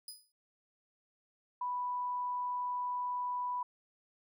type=tone with exponential decay; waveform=20% pulse; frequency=4978 Hz; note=D#8; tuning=in tune; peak=-35 dBFS; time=0.08-0.32 s; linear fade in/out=2 ms; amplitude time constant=51 ms
type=tone; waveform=sine; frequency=987.8 Hz; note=B5; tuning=in tune; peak=-33 dBFS; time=1.61-3.63 s; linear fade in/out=5 ms
effects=none